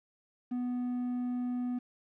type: tone with quantisation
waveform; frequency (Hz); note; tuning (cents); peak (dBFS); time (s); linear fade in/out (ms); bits
triangle; 246.9; B3; 0; -29; 0.51-1.79; 10; 9
effects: low-pass 2000 Hz 12 dB/octave